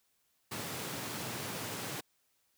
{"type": "high-pass noise", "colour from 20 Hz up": "pink", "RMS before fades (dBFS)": -40, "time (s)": [0.51, 2.01], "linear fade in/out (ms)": 10, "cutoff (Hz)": 100, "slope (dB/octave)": 48, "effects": ["white hiss -75 dBFS RMS until 2.57 s"]}